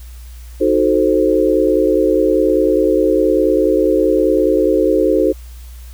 sine chord, D# diminished seventh, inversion none, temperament equal with one note detuned, 311.1 / 370 / 440 / 524.8 Hz, D#4 / F#4 / A4 / C5, 0 / 0 / 0 / +5 cents, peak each -16 dBFS, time 0.6-5.33 s, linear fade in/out 20 ms, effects added 60 Hz sine -31 dBFS peak until 5.93 s + white hiss -46 dBFS RMS until 5.93 s

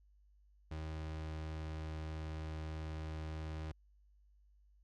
35% pulse tone, 78.4 Hz, D#2, 14 cents sharp, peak -39 dBFS, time 0.71-3.72 s, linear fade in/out 5 ms, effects added 50 Hz sine -64 dBFS peak until 4.83 s + low-pass 5000 Hz 12 dB/octave

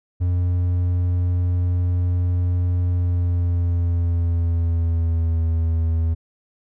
triangle tone with pitch glide, 88.8 to 81.9 Hz, F2 to E2, +29 to -11 cents, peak -15 dBFS, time 0.2-6.15 s, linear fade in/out 20 ms, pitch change -140 cents, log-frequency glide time 2.87-5.46 s, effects none

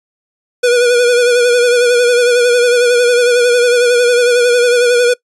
square tone with vibrato, 485.8 Hz, B4, 29 cents flat, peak -8 dBFS, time 0.63-5.14 s, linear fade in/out 10 ms, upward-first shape sine, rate 11 Hz, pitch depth 41 cents each way, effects noise-tail reverb RT60 0.1 s tail -22 dB re dry + resampled to 24000 Hz

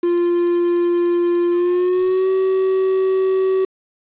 triangle tone with pitch glide, 347.9 to 379.4 Hz, F4 to F#4, -7 to +43 cents, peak -12 dBFS, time 0.03-3.65 s, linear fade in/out 5 ms, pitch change +150 cents, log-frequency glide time 1.51-2.29 s, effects resampled to 8000 Hz + 7-bit

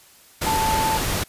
sine tone in noise, 880 Hz, A5, in tune, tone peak -20 dBFS, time 0.46-0.98 s, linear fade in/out 10 ms, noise pink, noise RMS -24 dBFS, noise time 0.41-1.24 s, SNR +1 dB, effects white hiss -51 dBFS RMS until 1.28 s + resampled to 32000 Hz

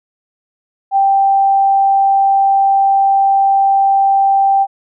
sine tone, 785 Hz, G5, 2 cents sharp, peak -8 dBFS, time 0.91-4.67 s, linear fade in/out 50 ms, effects none

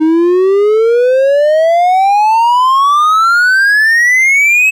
triangle exponential sweep, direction up, 309.8 to 2601 Hz, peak -4 dBFS, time 0-4.71 s, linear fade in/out 20 ms, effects none

